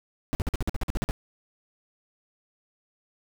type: noise bursts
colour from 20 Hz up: brown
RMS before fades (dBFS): -25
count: 12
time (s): 0.33-1.109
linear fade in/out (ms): 0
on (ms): 20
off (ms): 49
effects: none